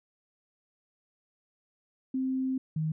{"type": "tone pair in turn", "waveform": "sine", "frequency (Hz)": [261.6, 156.95], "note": ["C4", "D#3"], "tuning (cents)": [0, 15], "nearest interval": "major sixth", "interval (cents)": 885, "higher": "first", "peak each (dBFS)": -27, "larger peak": "neither", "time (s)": [[2.14, 2.58], [2.76, 2.92]], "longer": "first", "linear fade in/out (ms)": 5, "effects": []}